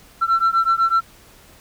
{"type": "beating tone pair", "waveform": "sine", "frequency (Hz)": [1343, 1351], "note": ["E6", "E6"], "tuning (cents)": [32, 42], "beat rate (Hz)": 8, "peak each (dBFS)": -16, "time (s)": [0.21, 1.01], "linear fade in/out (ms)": 20, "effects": ["tanh soft clip ceiling -11 dBFS", "pink hiss -48 dBFS RMS until 1.6 s"]}